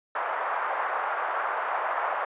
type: band-pass noise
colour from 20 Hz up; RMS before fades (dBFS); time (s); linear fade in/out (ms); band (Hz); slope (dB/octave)
white; -29; 0.15-2.25; 5; 620 to 1400; 24
effects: resampled to 8000 Hz